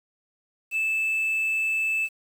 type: tone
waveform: triangle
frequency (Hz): 2629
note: E7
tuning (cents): -5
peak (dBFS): -20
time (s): 0.71-2.09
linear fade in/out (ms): 50
effects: tanh soft clip ceiling -17 dBFS + 8-bit